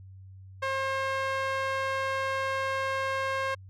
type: tone with band-pass filter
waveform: sawtooth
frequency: 535 Hz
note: C5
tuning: 38 cents sharp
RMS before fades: -30 dBFS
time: 0.62-3.55 s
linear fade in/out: 10 ms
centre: 1400 Hz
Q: 1
effects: added 95 Hz sine -45 dBFS peak until 3.69 s